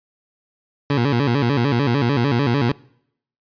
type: tone with vibrato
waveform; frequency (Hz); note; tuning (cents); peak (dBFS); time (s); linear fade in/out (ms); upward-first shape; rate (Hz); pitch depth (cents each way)
20% pulse; 130; C3; -11; -11; 0.9-2.72; 2; square; 6.7; 160
effects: noise-tail reverb RT60 0.7 s tail -23 dB re dry + resampled to 11025 Hz